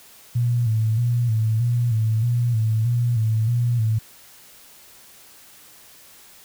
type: tone with vibrato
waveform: sine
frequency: 115.2 Hz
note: A#2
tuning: 20 cents flat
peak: -17 dBFS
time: 0.35-3.99 s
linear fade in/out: 10 ms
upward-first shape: square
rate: 1.6 Hz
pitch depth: 72 cents each way
effects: white hiss -48 dBFS RMS until 6.44 s